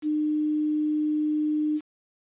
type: tone with quantisation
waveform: sine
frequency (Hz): 303.4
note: D#4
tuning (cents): -44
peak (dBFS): -22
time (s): 0.02-1.81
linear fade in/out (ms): 50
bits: 8
effects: resampled to 8000 Hz